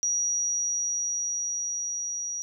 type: tone with level ramp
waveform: sine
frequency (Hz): 5770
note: F#8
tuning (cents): -44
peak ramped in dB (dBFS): -23 to -30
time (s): 0.03-2.42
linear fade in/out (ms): 0
effects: none